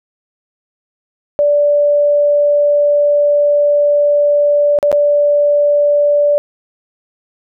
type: tone with dropouts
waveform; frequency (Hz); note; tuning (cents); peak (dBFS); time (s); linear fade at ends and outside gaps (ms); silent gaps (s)
sine; 583; D5; -13; -8; 1.39-6.38; 0; 4.788-4.828 / 4.916-4.927
effects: none